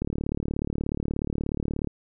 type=click train; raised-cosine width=3 ms; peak=-15 dBFS; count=69; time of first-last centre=0.02-1.873 s; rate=36.7 Hz; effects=none